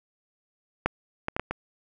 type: clicks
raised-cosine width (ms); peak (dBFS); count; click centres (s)
0.5; -7 / -12 / -13 / -12 / -14; 5; 0.86 / 1.284 / 1.365 / 1.396 / 1.51
effects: none